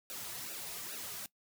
white noise with flanger, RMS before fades -43 dBFS, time 0.1-1.26 s, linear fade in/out 0 ms, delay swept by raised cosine 0.92 to 3.82 ms, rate 2.4 Hz, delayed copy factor -0.95, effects noise-tail reverb RT60 0.1 s tail -20 dB re dry

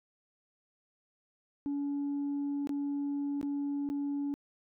sine tone with dropouts, 284.3 Hz, C#4, 44 cents sharp, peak -29 dBFS, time 1.66-4.34 s, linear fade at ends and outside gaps 0 ms, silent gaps 2.672-2.693 / 3.413-3.429 / 3.89-3.9 s, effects tanh soft clip ceiling -29 dBFS

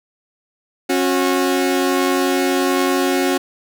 sawtooth tone pair together, 272.9 / 364.3 Hz, C#4 / F#4, -27 / -27 cents, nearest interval perfect fourth, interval 500 cents, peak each -14 dBFS, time 0.89-3.38 s, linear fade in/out 10 ms, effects none

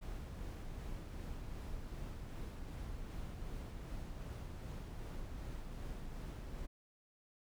brown noise with tremolo, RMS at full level -44 dBFS, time 0.01-6.67 s, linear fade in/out 20 ms, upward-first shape sine, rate 2.6 Hz, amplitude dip 25%, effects none

